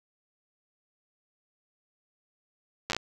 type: slowing click train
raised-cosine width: 0.2 ms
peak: -12 dBFS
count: 6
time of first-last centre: 2.9-2.966 s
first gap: 9 ms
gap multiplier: 1.19
effects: none